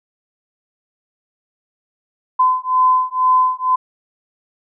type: beating tone pair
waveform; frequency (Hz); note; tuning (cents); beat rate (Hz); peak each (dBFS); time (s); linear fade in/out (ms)
sine; 1019 / 1021.1; C6 / C6; -46 / -43; 2.1; -15; 2.39-3.76; 10
effects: none